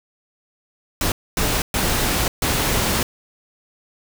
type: noise bursts at uneven times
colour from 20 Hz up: pink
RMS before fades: -20 dBFS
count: 4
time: 1.01-1.12 / 1.37-1.62 / 1.74-2.28 / 2.42-3.03 s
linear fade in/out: 2 ms
effects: none